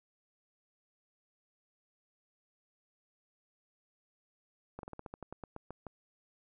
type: slowing click train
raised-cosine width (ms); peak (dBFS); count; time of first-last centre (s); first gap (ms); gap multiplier
1; -29; 13; 4.79-5.867; 42; 1.13
effects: none